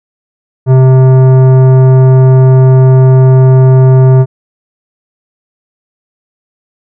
sine tone with tanh clipping, 130.4 Hz, C3, 5 cents flat, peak -3 dBFS, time 0.66-4.26 s, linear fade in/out 50 ms, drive 14 dB, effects none

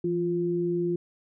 sine tone pair together, 169.63 / 349.2 Hz, E3 / F4, +50 / 0 cents, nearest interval octave, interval 1250 cents, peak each -30 / -25 dBFS, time 0.04-0.96 s, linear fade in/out 5 ms, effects none

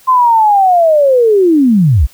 sine linear sweep, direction down, 1046.5 to 50.8 Hz, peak -5 dBFS, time 0.07-2.07 s, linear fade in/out 20 ms, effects white hiss -44 dBFS RMS until 2.13 s

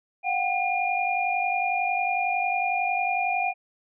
sine tone cluster, 720 / 771 / 2419 Hz, F#5 / G5 / D#7, -47 / -29 / -49 cents, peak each -27 dBFS, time 0.23-3.54 s, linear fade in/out 50 ms, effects none

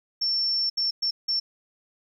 sine tone bursts at uneven times, 5420 Hz, E8, 47 cents sharp, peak -22 dBFS, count 4, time 0.21-0.7 / 0.77-0.91 / 1.02-1.11 / 1.28-1.4 s, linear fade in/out 10 ms, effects 10-bit

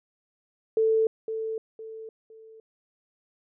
sine tone with echo, 443.2 Hz, A4, 13 cents sharp, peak -19 dBFS, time 0.77-1.07 s, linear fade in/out 2 ms, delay 510 ms, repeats 3, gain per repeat -9 dB, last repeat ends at 2.6 s, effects none

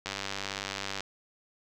click train, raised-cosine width 0.2 ms, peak -16 dBFS, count 94, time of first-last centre 0.06-1.006 s, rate 98.3 Hz, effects none

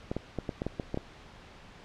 clicks, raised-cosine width 2 ms, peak -18 dBFS, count 9, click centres 0.115 / 0.166 / 0.387 / 0.492 / 0.619 / 0.666 / 0.798 / 0.944 / 0.974 s, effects pink hiss -51 dBFS RMS until 1.84 s + low-pass 4000 Hz 12 dB/octave

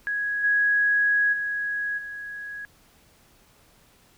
sine tone with level steps, 1663 Hz, G#6, 2 cents sharp, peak -24 / -18 / -25 / -33 dBFS, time 0.07-2.65 s, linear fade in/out 0 ms, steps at 0.43 / 1.32 / 1.97 s, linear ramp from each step 20 ms, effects pink hiss -58 dBFS RMS until 4.17 s

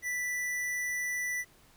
sine tone with hard clipping, 1975.5 Hz, B6, in tune, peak -32 dBFS, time 0.02-1.45 s, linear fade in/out 50 ms, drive 18 dB, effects pink hiss -61 dBFS RMS until 1.76 s

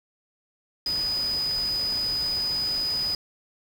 sine tone in noise, 4978 Hz, D#8, in tune, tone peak -24 dBFS, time 0.86-3.15 s, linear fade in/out 2 ms, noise pink, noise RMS -39 dBFS, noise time 0.86-3.15 s, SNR +12 dB, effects none

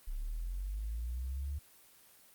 sine linear sweep, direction up, 32.23 to 73.2 Hz, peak -35 dBFS, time 0.07-1.59 s, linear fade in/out 10 ms, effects white hiss -61 dBFS RMS until 2.34 s + Opus 24 kbps

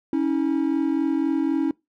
triangle tone pair together, 277.2 / 321.1 Hz, C#4 / E4, 0 / -45 cents, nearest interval minor third, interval 255 cents, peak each -20 dBFS, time 0.13-1.71 s, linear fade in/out 2 ms, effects noise-tail reverb RT60 0.2 s tail -23 dB re dry + tanh soft clip ceiling -10 dBFS

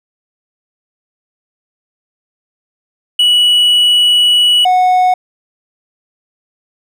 triangle tone pair in turn, 2938 / 734.5 Hz, F#7 / F#5, -13 / -13 cents, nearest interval 2 octaves, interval 2400 cents, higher first, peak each -5 dBFS, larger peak neither, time 3.19-4.65 / 4.65-5.14 s, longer first, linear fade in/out 5 ms, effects none

